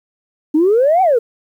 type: exponential two-way sweep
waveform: sine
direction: up then down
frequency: 293.7 to 780 to 441.5 Hz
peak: -8 dBFS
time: 0.54-1.19 s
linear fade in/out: 10 ms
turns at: 1.02 s
effects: tanh soft clip ceiling -5 dBFS + 8-bit